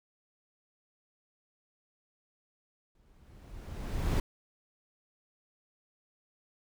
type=noise with exponential growth; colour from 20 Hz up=brown; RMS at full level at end=-26 dBFS; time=2.95-4.2 s; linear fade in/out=2 ms; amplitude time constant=270 ms; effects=none